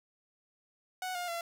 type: tone with pitch steps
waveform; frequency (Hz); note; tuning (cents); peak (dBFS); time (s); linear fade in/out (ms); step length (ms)
sawtooth; 740 / 709.4 / 680.2; F#5 / F5 / F5; 0 / +27 / -46; -31; 1.02-1.41; 2; 130
effects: none